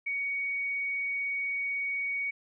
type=tone; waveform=sine; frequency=2241 Hz; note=C#7; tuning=18 cents sharp; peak=-29 dBFS; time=0.06-2.31 s; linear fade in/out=10 ms; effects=none